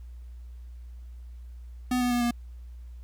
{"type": "tone with pitch steps", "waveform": "square", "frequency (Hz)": [250, 246.1, 242.3, 238.6], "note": ["B3", "B3", "B3", "A#3"], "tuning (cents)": [21, -6, -33, 41], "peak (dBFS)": -24, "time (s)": [1.91, 2.31], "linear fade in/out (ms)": 5, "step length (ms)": 100, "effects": ["added 60 Hz sine -40 dBFS peak until 3.03 s", "pink hiss -68 dBFS RMS until 3.03 s"]}